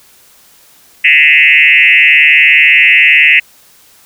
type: tone with frequency modulation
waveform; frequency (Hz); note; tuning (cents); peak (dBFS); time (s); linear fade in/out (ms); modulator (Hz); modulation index
sine; 2325; D7; -18; -3; 1.04-3.4; 10; 149; 2.9
effects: white hiss -44 dBFS RMS until 4.05 s